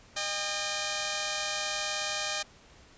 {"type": "tone pair together", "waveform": "5% pulse", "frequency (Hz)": [612, 802.9], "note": ["D#5", "G5"], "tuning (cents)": [-29, 41], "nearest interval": "perfect fourth", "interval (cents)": 470, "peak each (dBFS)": -21, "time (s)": [0.16, 2.43], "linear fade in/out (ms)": 10, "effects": ["pink hiss -56 dBFS RMS until 2.97 s", "resampled to 16000 Hz"]}